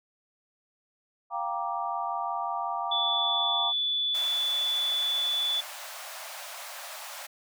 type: chord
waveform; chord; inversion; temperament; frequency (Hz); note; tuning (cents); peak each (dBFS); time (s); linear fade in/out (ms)
sine; G minor seventh; third; equal with one note detuned; 698.5 / 784 / 941 / 1174.7; F5 / G5 / Bb5 / D6; 0 / 0 / +16 / 0; -34; 1.3-3.73; 50
type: tone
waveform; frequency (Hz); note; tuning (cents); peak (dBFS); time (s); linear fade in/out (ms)
sine; 3463; A7; -28; -25; 2.91-5.61; 10
type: high-pass noise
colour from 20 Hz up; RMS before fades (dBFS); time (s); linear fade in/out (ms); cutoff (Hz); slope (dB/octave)
pink; -41; 4.14-7.27; 10; 560; 96
effects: none